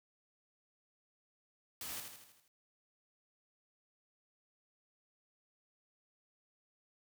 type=noise with echo; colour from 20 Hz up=white; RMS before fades=-44 dBFS; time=1.81-2 s; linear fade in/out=2 ms; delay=80 ms; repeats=6; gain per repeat=-5 dB; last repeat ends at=2.48 s; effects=none